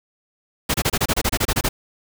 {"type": "noise bursts", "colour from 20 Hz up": "pink", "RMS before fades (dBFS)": -19, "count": 13, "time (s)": [0.69, 1.69], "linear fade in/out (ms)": 10, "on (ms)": 52, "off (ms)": 27, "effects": []}